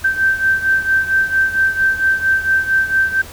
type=beating tone pair; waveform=sine; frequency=1558 / 1562.4 Hz; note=G6 / G6; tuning=-11 / -6 cents; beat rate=4.4 Hz; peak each=-14 / -18 dBFS; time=0.04-3.22 s; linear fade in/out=10 ms; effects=added 82 Hz sine -38 dBFS peak until 3.32 s + pink hiss -36 dBFS RMS until 3.32 s